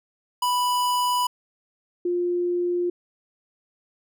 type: tone pair in turn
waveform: square / sine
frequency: 987.8 / 352.3 Hz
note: B5 / F4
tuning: 0 / +15 cents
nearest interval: octave + tritone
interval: 1785 cents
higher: first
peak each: -21 dBFS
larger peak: neither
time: 0.42-1.27 / 2.05-2.9 s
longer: neither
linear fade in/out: 5 ms
effects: none